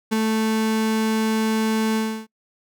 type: tone with ADSR envelope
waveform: 35% pulse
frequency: 220 Hz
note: A3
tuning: in tune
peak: -15 dBFS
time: 0.11-2.27 s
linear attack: 18 ms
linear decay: 12 ms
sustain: -2 dB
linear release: 310 ms
effects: noise-tail reverb RT60 0.1 s tail -24 dB re dry